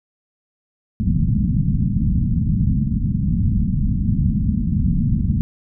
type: low-pass noise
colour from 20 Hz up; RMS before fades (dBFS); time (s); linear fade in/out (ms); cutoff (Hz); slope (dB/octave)
white; -18; 1-5.41; 0; 220; 48
effects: none